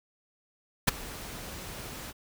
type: noise with ADSR envelope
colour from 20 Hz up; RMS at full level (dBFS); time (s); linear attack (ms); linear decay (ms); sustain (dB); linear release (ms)
pink; -19; 0.87-2.13; 14; 13; -22; 31
effects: none